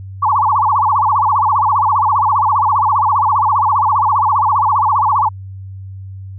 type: tone with vibrato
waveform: sine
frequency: 987.8 Hz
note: B5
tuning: in tune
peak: -10 dBFS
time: 0.22-5.29 s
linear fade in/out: 10 ms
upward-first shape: sine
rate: 15 Hz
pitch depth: 280 cents each way
effects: added 96 Hz sine -27 dBFS peak until 6.38 s